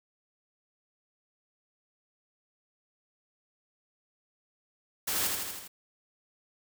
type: noise with echo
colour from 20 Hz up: white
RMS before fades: -31 dBFS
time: 5.07-5.28 s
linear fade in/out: 10 ms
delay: 80 ms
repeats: 5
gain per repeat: -3 dB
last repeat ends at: 5.68 s
effects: none